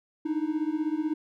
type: beating tone pair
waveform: triangle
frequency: 302 / 318 Hz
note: D4 / D#4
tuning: +48 / +38 cents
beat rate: 16 Hz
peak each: -27 dBFS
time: 0.25-1.14 s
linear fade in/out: 10 ms
effects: none